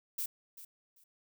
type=noise with echo; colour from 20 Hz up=violet; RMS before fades=-36 dBFS; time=0.18-0.26 s; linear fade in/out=5 ms; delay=390 ms; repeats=2; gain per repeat=-14 dB; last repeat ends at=1.04 s; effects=none